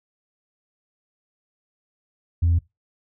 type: tone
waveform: sine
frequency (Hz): 84.8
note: E2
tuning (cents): +50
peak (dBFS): -14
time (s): 2.42-2.59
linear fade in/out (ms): 10
effects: noise-tail reverb RT60 0.2 s tail -22 dB re dry + tanh soft clip ceiling -13 dBFS